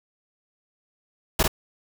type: noise with echo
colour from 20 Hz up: pink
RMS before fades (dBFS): -19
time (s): 1.39-1.43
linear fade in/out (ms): 5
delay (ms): 49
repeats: 1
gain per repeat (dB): -3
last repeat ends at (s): 1.479
effects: none